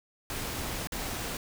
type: noise with dropouts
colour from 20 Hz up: pink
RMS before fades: -35 dBFS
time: 0.3-1.37 s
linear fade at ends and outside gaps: 1 ms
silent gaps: 0.872-0.921 s
effects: none